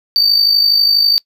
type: tone with amplitude modulation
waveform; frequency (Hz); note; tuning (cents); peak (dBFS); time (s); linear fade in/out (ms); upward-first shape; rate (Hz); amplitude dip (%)
triangle; 4601; D8; -36; -5; 0.16-1.18; 0; sine; 52.2; 60
effects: noise-tail reverb RT60 0.1 s tail -24 dB re dry